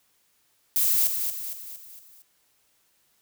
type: noise with echo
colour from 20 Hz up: violet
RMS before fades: -22 dBFS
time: 0.76-1.07 s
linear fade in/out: 0 ms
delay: 230 ms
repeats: 5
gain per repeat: -6 dB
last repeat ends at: 2.22 s
effects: white hiss -67 dBFS RMS until 3.21 s